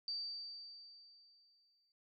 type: tone with exponential decay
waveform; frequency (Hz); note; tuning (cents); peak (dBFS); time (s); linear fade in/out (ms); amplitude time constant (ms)
sine; 4635; D8; -24; -37; 0.08-1.92; 1; 400
effects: none